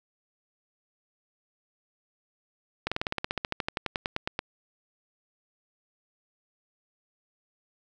slowing click train, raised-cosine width 0.3 ms, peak -12 dBFS, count 21, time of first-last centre 2.87-4.391 s, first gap 46 ms, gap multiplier 1.05, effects none

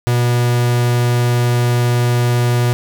45% pulse tone, 121.2 Hz, B2, 32 cents flat, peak -12 dBFS, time 0.07-2.73 s, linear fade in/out 0 ms, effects none

